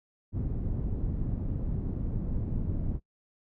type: low-pass noise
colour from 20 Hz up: pink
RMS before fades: -31 dBFS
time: 0.32-3 s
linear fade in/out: 50 ms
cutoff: 210 Hz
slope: 12 dB/octave
effects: noise-tail reverb RT60 0.1 s tail -21 dB re dry